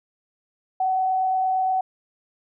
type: tone with frequency modulation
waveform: sine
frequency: 753 Hz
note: F#5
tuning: 30 cents sharp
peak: -19 dBFS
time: 0.8-1.81 s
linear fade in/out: 5 ms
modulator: 28.6 Hz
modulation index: 0.27
effects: none